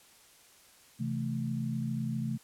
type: chord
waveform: sine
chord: A minor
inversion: first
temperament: equal with one note detuned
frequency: 132.41 / 164.81 / 220 Hz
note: C3 / E3 / A3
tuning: +21 / 0 / 0 cents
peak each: -34 / -38 / -34 dBFS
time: 0.99-2.38 s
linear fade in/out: 20 ms
effects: white hiss -59 dBFS RMS until 2.43 s + low-pass 12000 Hz 12 dB/octave